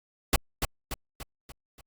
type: noise with echo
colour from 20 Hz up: pink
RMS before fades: -21 dBFS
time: 0.33-0.36 s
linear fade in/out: 2 ms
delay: 290 ms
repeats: 5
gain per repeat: -6 dB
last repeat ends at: 1.81 s
effects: Opus 48 kbps